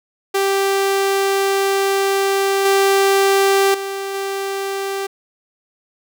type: tone with level steps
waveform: sawtooth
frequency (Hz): 392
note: G4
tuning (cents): 0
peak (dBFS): -11 / -8 / -19 / -17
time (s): 0.34-5.07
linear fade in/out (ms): 10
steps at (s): 2.65 / 3.74 / 4.14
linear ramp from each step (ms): 5
effects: none